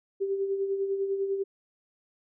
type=tone with tremolo; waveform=sine; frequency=392 Hz; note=G4; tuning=in tune; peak=-24 dBFS; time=0.2-1.44 s; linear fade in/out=20 ms; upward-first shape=sine; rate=10 Hz; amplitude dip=50%; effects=none